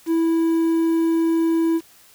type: tone with quantisation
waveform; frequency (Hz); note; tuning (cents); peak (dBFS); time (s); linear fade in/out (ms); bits
triangle; 329; E4; -3; -14; 0.06-1.81; 50; 7
effects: white hiss -51 dBFS RMS until 2.14 s